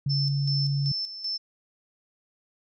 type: tone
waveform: sine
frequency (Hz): 140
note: C#3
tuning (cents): +18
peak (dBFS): -23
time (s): 0.06-0.92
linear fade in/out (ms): 5
type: tone with tremolo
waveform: sine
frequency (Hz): 5300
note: E8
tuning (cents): +9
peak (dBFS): -27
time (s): 0.09-1.38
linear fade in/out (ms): 20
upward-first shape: square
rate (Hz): 2.6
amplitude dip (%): 65
effects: none